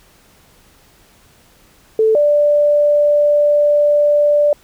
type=tone pair in turn; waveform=sine; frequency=440 / 587.8 Hz; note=A4 / D5; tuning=0 / +1 cents; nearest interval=perfect fourth; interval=501 cents; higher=second; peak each=-9 dBFS; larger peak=neither; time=1.99-2.15 / 2.15-4.53 s; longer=second; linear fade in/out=2 ms; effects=pink hiss -50 dBFS RMS until 4.63 s